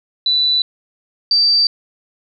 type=tone pair in turn; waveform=sine; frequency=3975 / 4653 Hz; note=B7 / D8; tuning=+10 / -17 cents; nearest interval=minor third; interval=273 cents; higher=second; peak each=-12 / -10 dBFS; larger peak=second; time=0.26-0.62 / 1.31-1.67 s; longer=neither; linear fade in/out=2 ms; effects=none